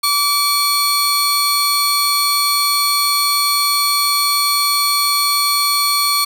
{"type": "tone pair together", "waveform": "sawtooth", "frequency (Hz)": [1152, 4349], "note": ["D6", "C#8"], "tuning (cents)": [-34, -34], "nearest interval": "octave + major seventh", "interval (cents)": 2300, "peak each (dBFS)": -13, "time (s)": [0.03, 6.25], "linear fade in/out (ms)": 10, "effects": []}